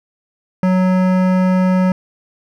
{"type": "tone with hard clipping", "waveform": "sine", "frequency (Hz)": 185, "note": "F#3", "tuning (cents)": 0, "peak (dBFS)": -13, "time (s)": [0.63, 1.92], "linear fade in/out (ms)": 2, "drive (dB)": 16, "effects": []}